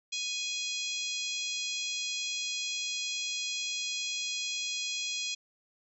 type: harmonic tone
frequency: 830.6 Hz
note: G#5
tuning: in tune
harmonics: 3 / 4 / 5 / 6 / 7 / 8 / 9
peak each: -38 / -37 / -39 / -43 / -42 / -42 / -45 dBFS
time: 0.12-5.35 s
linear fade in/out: 10 ms
effects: none